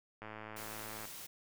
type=click train; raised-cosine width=0.5 ms; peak=-31 dBFS; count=91; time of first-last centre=0.22-1.053 s; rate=108 Hz
type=noise; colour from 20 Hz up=white; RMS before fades=-48 dBFS; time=0.56-1.27 s; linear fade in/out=10 ms
effects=none